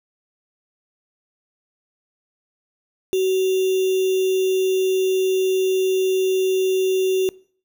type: tone with sample-and-hold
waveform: sine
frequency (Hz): 376.6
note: F#4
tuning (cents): +31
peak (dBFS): -16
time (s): 3.13-7.29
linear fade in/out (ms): 0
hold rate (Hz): 3150
effects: noise-tail reverb RT60 0.5 s tail -23 dB re dry